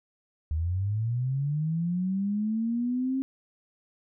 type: linear sweep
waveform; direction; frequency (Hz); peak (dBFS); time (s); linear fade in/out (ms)
sine; up; 74.9 to 268.9; -25; 0.51-3.22; 0
effects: none